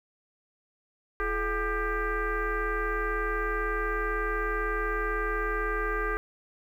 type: tone with frequency modulation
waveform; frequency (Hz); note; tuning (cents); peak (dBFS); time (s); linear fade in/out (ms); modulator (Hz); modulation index
sine; 812; G#5; -39; -26; 1.2-6.17; 0; 386; 2.6
effects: 10-bit